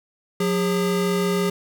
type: tone pair together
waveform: square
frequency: 180.6 / 406 Hz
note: F#3 / G#4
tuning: -42 / -39 cents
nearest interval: octave + major second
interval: 1403 cents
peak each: -23 dBFS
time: 0.4-1.5 s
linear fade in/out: 5 ms
effects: none